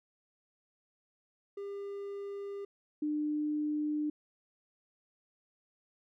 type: tone pair in turn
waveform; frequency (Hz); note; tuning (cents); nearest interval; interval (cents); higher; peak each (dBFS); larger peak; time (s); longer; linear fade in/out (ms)
triangle / sine; 400.7 / 300.2; G4 / D4; +38 / +38; perfect fourth; 500; first; -36 / -30; second; 1.57-2.65 / 3.02-4.1; neither; 5
effects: none